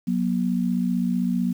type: tone pair together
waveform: sine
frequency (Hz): 183.93 / 239.6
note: F#3 / A#3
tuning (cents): -10 / +48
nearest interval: perfect fourth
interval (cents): 458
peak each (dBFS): -23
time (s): 0.07-1.53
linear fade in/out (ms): 10
effects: 8-bit